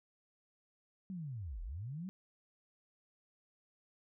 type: linear two-way sweep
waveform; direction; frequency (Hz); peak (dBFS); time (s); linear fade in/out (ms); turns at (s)
sine; down then up; 196 to 36.71 to 196; -40; 1.1-2.09; 0; 1.62
effects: none